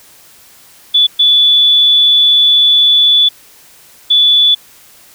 sine tone bursts at uneven times, 3456 Hz, A7, 32 cents flat, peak -5 dBFS, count 3, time 0.94-1.07 / 1.19-3.29 / 4.1-4.55 s, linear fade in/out 10 ms, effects white hiss -42 dBFS RMS until 5.14 s

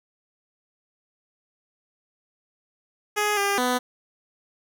10% pulse tone with pitch steps, 417.8 / 401 / 249.4 Hz, G#4 / G4 / B3, +10 / +39 / +17 cents, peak -13 dBFS, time 3.16-3.79 s, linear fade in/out 20 ms, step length 210 ms, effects none

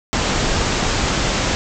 pink low-pass noise, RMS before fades -19 dBFS, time 0.13-1.55 s, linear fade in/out 0 ms, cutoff 7600 Hz, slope 96 dB/octave, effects none

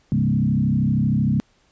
sine tone with frequency modulation, 174.61 Hz, F3, in tune, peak -16 dBFS, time 0.12-1.4 s, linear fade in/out 0 ms, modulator 32.9 Hz, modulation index 2, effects pink hiss -61 dBFS RMS until 1.71 s + resampled to 16000 Hz

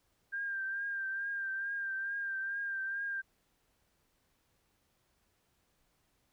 sine tone with vibrato, 1591 Hz, G6, 25 cents sharp, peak -34 dBFS, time 0.32-3.22 s, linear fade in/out 20 ms, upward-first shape triangle, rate 2.3 Hz, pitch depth 41 cents each way, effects pink hiss -75 dBFS RMS until 6.32 s

